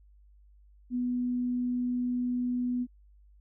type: tone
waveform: sine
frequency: 246.9 Hz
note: B3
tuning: in tune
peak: -27 dBFS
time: 0.9-2.87 s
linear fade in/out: 50 ms
effects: added 50 Hz sine -55 dBFS peak until 3.4 s